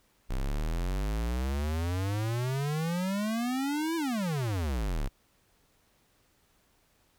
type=exponential two-way sweep; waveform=square; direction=up then down; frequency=30.87 to 337.6 to 30.87 Hz; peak=-29 dBFS; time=0.29-5.09 s; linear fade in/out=20 ms; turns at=3.96 s; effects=pink hiss -68 dBFS RMS until 7.18 s